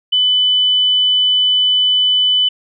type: tone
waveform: sine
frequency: 3000 Hz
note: F#7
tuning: 23 cents sharp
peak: -10 dBFS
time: 0.12-2.49 s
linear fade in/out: 10 ms
effects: none